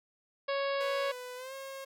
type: harmonic tone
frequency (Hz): 554.4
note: C#5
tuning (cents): 0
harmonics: 1 / 2 / 3 / 4 / 5 / 6 / 7 / 8 / 9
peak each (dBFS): -31 / -37 / -41 / -43 / -45 / -47 / -48 / -49 / -50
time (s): 0.48-1.12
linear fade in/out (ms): 10
type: tone with pitch glide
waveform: sawtooth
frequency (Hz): 498.5 to 540.5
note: B4 to C#5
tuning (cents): +16 to -44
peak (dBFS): -37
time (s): 0.8-1.85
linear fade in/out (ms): 10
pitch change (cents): +140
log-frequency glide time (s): 1.36-1.54
effects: none